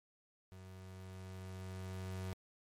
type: tone with level ramp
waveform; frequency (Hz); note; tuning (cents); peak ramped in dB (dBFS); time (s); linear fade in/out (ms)
35% pulse; 93.6; F#2; +20; -50 to -38; 0.52-2.33; 0
effects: MP3 64 kbps